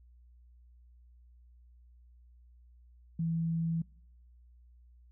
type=tone; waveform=sine; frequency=164.81 Hz; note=E3; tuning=in tune; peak=-29 dBFS; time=3.19-3.82 s; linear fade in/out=5 ms; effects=noise-tail reverb RT60 0.7 s tail -24 dB re dry + added 60 Hz sine -56 dBFS peak until 5.11 s